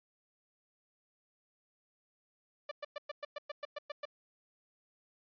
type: tone bursts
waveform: sawtooth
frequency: 587.3 Hz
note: D5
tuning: in tune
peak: -34 dBFS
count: 11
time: 2.69-4.054 s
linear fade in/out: 5 ms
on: 24 ms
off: 110 ms
effects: resampled to 11025 Hz